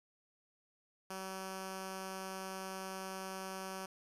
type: tone with notch filter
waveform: 5% pulse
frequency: 190 Hz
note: F#3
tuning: 46 cents sharp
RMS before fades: -44 dBFS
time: 1.1-3.86 s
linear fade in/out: 5 ms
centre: 2000 Hz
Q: 1.8
effects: resampled to 32000 Hz + 11-bit